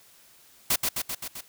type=noise with echo; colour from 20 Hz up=white; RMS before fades=-23 dBFS; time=0.7-0.76 s; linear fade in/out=5 ms; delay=130 ms; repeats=5; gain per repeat=-3 dB; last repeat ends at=1.41 s; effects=white hiss -56 dBFS RMS until 1.48 s